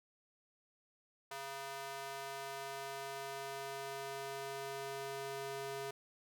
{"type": "tone with high-pass filter sweep", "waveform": "square", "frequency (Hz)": 137.3, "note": "C#3", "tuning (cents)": -16, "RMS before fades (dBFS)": -44, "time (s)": [1.31, 5.91], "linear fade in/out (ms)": 5, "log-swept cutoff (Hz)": [760, 420], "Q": 1.2, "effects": []}